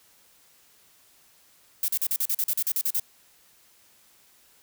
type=noise bursts; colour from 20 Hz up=violet; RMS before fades=-25 dBFS; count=13; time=1.83-2.998 s; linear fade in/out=2 ms; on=52 ms; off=41 ms; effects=white hiss -59 dBFS RMS until 4.62 s